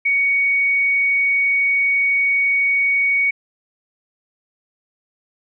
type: tone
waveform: sine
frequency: 2237 Hz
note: C#7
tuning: 15 cents sharp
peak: -14 dBFS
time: 0.05-3.31 s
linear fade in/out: 10 ms
effects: none